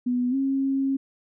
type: tone with pitch glide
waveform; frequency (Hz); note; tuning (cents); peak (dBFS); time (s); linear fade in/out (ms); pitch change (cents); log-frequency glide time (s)
sine; 246.9 to 270.8; B3 to C#4; 0 to -40; -21; 0.06-0.97; 10; +160; 0.3-0.35
effects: none